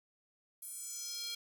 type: tone with high-pass filter sweep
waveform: square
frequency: 466.2 Hz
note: A#4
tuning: in tune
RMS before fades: -43 dBFS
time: 0.62-1.35 s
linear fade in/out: 5 ms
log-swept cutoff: 11000 to 3600 Hz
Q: 3.1
effects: none